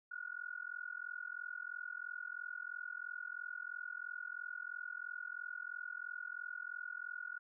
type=tone with amplitude modulation; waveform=sine; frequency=1448 Hz; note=F#6; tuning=38 cents flat; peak=-38 dBFS; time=0.11-7.39 s; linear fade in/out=10 ms; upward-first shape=sine; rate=43 Hz; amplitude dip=100%; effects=none